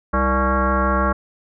sine tone with frequency modulation, 588 Hz, D5, 2 cents sharp, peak -15 dBFS, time 0.13-1.13 s, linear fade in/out 10 ms, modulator 262 Hz, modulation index 3.3, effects none

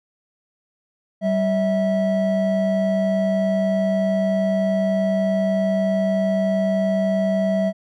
triangle tone pair together, 193.25 / 650 Hz, G3 / E5, -24 / -24 cents, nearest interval octave + major sixth, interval 2100 cents, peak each -18 dBFS, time 1.21-7.73 s, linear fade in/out 50 ms, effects none

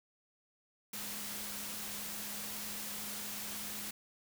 sine tone in noise, 207.7 Hz, G#3, in tune, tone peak -52 dBFS, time 0.93-3.91 s, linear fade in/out 5 ms, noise white, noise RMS -42 dBFS, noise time 0.93-3.91 s, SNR -13 dB, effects none

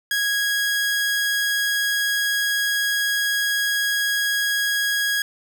sawtooth tone, 1652 Hz, G#6, 10 cents flat, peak -16 dBFS, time 0.11-5.22 s, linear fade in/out 2 ms, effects none

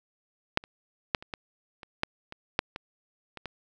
clicks, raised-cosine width 0.3 ms, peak -6 / -29 / -7 / -27 / -18 / -27 / -9 / -24 / -6 / -20 / -24 / -20 dBFS, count 12, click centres 0.574 / 0.639 / 1.148 / 1.225 / 1.338 / 1.832 / 2.034 / 2.324 / 2.591 / 2.761 / 3.373 / 3.457 s, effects none

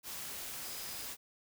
sine tone in noise, 4980 Hz, D#8, 1 cent sharp, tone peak -52 dBFS, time 0.61-1.12 s, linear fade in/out 50 ms, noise white, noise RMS -43 dBFS, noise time 0.03-1.17 s, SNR -12 dB, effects none

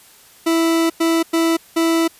40% pulse tone bursts at uneven times, 329.6 Hz, E4, in tune, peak -13 dBFS, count 4, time 0.46-0.9 / 1-1.23 / 1.33-1.57 / 1.76-2.08 s, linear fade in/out 10 ms, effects white hiss -47 dBFS RMS until 2.19 s + resampled to 32000 Hz

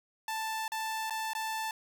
sawtooth tone with dropouts, 882 Hz, A5, 4 cents sharp, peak -29 dBFS, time 0.28-1.71 s, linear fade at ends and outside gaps 2 ms, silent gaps 0.68-0.719 / 1.098-1.106 / 1.334-1.35 s, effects none

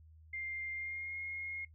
sine tone with pitch glide, 2104 to 2148 Hz, C7 to C7, +9 to +45 cents, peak -39 dBFS, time 0.33-1.65 s, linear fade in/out 5 ms, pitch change +36 cents, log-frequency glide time 0.74-1.17 s, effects noise-tail reverb RT60 0.1 s tail -17 dB re dry + added 79 Hz sine -56 dBFS peak until 1.74 s

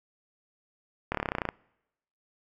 slowing click train, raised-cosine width 0.5 ms, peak -13 dBFS, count 13, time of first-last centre 1.12-1.489 s, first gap 26 ms, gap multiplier 1.03, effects noise-tail reverb RT60 0.9 s tail -26 dB re dry

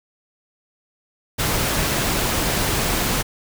pink noise, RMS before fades -21 dBFS, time 1.38-3.23 s, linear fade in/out 20 ms, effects none

